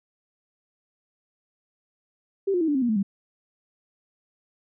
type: tone with pitch steps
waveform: sine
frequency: 392 / 355.3 / 322.1 / 292 / 264.7 / 239.9 / 217.5 / 197.14 Hz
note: G4 / F4 / E4 / D4 / C4 / A#3 / A3 / G3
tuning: 0 / +30 / -40 / -10 / +20 / +50 / -20 / +10 cents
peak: -20 dBFS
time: 2.47-3.03 s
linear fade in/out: 10 ms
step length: 70 ms
effects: none